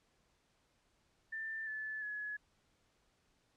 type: tone with pitch steps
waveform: sine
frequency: 1781 / 1737.3 / 1694.7 Hz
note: A6 / A6 / G#6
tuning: +21 / -22 / +35 cents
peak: -39 dBFS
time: 1.32-2.37 s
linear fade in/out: 10 ms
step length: 350 ms
effects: pink hiss -75 dBFS RMS until 3.56 s + low-pass 8000 Hz 12 dB/octave